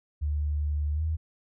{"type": "tone with pitch glide", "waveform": "sine", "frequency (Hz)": [74.1, 79.42], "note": ["D2", "D#2"], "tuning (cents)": [16, 36], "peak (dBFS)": -25, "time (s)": [0.21, 1.17], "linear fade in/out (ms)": 20, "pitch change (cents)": 120, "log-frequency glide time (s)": [0.93, 1.03], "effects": []}